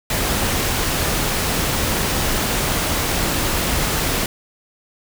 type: noise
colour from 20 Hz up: pink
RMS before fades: -20 dBFS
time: 0.1-4.26 s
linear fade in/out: 2 ms
effects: none